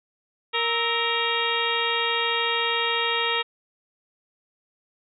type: harmonic tone with a mistuned harmonic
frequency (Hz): 466.2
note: A#4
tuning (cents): 0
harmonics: 1 / 2 / 3 / 4 / 5 / 6 / 7 / 8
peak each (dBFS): -30 / -30 / -30 / -30 / -30 / -30 / -30 / -30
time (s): 0.53-3.43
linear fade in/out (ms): 20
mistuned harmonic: 3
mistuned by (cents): -120
effects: none